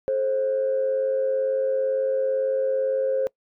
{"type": "tone pair together", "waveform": "sine", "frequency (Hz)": [432.1, 530], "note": ["A4", "C5"], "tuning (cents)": [-31, 22], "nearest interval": "major third", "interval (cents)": 353, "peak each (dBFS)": [-28, -20], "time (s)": [0.08, 3.27], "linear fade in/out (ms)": 0, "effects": ["noise-tail reverb RT60 0.1 s tail -24 dB re dry", "tanh soft clip ceiling -15 dBFS"]}